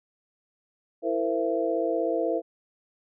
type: tone cluster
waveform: sine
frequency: 331.5 / 456.9 / 513 / 670 Hz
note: E4 / A#4 / C5 / E5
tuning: +10 / -35 / -34 / +28 cents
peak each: -29 dBFS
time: 1.02-2.42 s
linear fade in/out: 50 ms
effects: none